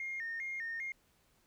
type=tone with vibrato; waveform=sine; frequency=1975.5 Hz; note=B6; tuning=in tune; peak=-36 dBFS; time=0-0.92 s; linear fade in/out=2 ms; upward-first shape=square; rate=2.5 Hz; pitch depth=130 cents each way; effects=tanh soft clip ceiling -33 dBFS + pink hiss -71 dBFS RMS until 1.46 s